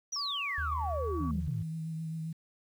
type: exponential sweep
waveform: sine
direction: down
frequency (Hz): 6040 to 94.8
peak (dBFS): -32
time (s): 0.12-1.63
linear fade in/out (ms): 10
type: tone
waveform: sine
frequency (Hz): 1136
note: C#6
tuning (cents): +42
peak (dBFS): -38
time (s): 0.16-1.31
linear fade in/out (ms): 2
type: tone with pitch glide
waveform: sine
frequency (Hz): 77 to 77.98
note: D#2 to D#2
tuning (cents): -17 to +4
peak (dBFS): -33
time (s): 0.58-1.48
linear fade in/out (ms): 0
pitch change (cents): +21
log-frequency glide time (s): 0.71-0.87
type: tone with vibrato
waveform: sine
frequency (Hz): 160.7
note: E3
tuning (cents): -44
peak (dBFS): -34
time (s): 1.2-2.33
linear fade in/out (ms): 10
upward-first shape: triangle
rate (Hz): 7.6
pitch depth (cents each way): 28
effects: tanh soft clip ceiling -21 dBFS + 10-bit